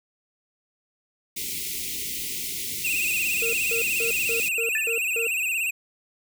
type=band-stop noise; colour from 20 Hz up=white; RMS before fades=-31 dBFS; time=1.36-4.49 s; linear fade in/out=10 ms; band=440 to 2000 Hz; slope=96 dB/octave
type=tone with vibrato; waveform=square; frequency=2609 Hz; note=E7; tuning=18 cents flat; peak=-24 dBFS; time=2.84-5.71 s; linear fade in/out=10 ms; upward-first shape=sine; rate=17 Hz; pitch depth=100 cents each way
type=tone bursts; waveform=triangle; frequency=460.1 Hz; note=A#4; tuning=23 cents flat; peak=-26 dBFS; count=7; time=3.42-5.27 s; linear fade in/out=2 ms; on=110 ms; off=180 ms
type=tone with exponential decay; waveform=sine; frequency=1760 Hz; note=A6; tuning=in tune; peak=-22 dBFS; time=4.75-4.92 s; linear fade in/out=2 ms; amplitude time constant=36 ms
effects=none